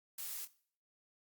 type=noise with echo; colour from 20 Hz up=blue; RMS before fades=-43 dBFS; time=0.18-0.45 s; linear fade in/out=5 ms; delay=26 ms; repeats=1; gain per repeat=-11 dB; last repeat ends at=0.476 s; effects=noise-tail reverb RT60 0.5 s tail -19 dB re dry + Opus 48 kbps